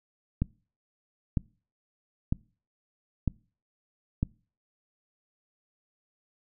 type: click train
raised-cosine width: 5 ms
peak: -13 dBFS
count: 5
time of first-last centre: 0.42-4.23 s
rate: 1.05 Hz
effects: noise-tail reverb RT60 0.4 s tail -24 dB re dry